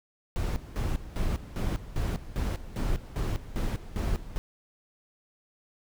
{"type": "noise with tremolo", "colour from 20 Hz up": "brown", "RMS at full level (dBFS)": -28, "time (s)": [0.36, 4.38], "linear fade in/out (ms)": 0, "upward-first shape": "square", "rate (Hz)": 2.5, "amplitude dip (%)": 80, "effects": []}